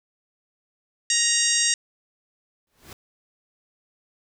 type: harmonic tone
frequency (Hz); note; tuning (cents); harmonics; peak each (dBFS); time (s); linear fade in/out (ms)
939; A#5; +12; 2 / 3 / 4 / 5 / 6 / 7 / 8 / 9; -28 / -29 / -28 / -29 / -25 / -25 / -28 / -27; 1.1-1.74; 2
type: noise with exponential growth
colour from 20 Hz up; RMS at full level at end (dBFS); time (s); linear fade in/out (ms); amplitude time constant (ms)
pink; -39; 2.67-2.93; 2; 55
effects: none